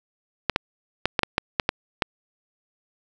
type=clicks; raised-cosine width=0.3 ms; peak=-3 dBFS; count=9; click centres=0.497 / 0.561 / 1.056 / 1.192 / 1.233 / 1.381 / 1.598 / 1.691 / 2.022 s; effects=none